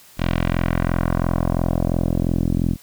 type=tone with low-pass filter sweep; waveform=10% pulse; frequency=42.92 Hz; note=F1; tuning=29 cents flat; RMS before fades=-20 dBFS; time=0.17-2.77 s; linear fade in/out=50 ms; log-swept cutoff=3600 to 250 Hz; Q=1.3; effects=white hiss -48 dBFS RMS until 2.82 s